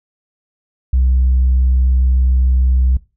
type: tone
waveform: sine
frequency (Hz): 63.8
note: C2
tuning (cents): -43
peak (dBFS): -8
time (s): 0.93-2.97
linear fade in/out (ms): 5
effects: noise-tail reverb RT60 0.3 s tail -21 dB re dry + tanh soft clip ceiling -7 dBFS